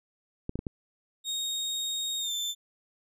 clicks, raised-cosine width 3 ms, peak -19 dBFS, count 4, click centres 0.494 / 0.556 / 0.591 / 0.668 s
30% pulse tone with pitch glide, 3729 to 3544 Hz, A#7 to A7, 0 to +12 cents, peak -27 dBFS, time 1.24-2.55 s, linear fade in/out 50 ms, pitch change -88 cents, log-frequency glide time 2.19-2.33 s
effects none

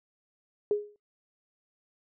sine tone with exponential decay, 415.3 Hz, G#4, in tune, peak -20 dBFS, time 0.71-0.96 s, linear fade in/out 1 ms, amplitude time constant 53 ms, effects noise-tail reverb RT60 0.2 s tail -26 dB re dry

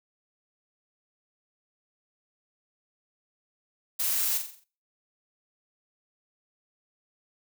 blue noise with echo, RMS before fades -28 dBFS, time 3.99-4.38 s, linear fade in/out 10 ms, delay 44 ms, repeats 6, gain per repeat -6 dB, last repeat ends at 4.644 s, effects noise-tail reverb RT60 0.4 s tail -22 dB re dry

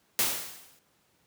white noise with exponential decay, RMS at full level -23 dBFS, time 0.19-0.79 s, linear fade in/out 1 ms, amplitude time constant 130 ms, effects pink hiss -68 dBFS RMS until 1.26 s + high-pass 100 Hz 12 dB/octave

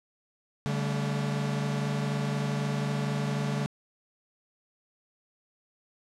45% pulse chord, D suspended fourth, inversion none, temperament equal with one note detuned, 143.23 / 196 / 220 Hz, D3 / G3 / A3, -43 / 0 / 0 cents, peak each -29 / -35 / -35 dBFS, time 0.66-3.66 s, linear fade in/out 0 ms, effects low-pass 8000 Hz 12 dB/octave

